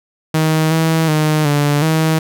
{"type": "tone with pitch steps", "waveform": "sawtooth", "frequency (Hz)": [157.7, 161.5, 153.9, 145.5, 159.1], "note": ["D#3", "E3", "D#3", "D3", "D#3"], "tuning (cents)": [24, -35, -19, -16, 39], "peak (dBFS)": -8, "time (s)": [0.34, 2.19], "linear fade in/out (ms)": 5, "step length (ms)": 370, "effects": []}